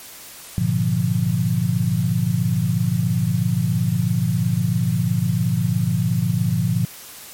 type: chord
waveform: sine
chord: G# diminished seventh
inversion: none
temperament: equal with one note detuned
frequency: 103.83 / 120.79 / 146.83 / 174.61 Hz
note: G#2 / B2 / D3 / F3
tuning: 0 / -38 / 0 / 0 cents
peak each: -24 / -21 / -24 / -21 dBFS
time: 0.58-6.85 s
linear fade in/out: 0 ms
effects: white hiss -39 dBFS RMS until 7.33 s + MP3 64 kbps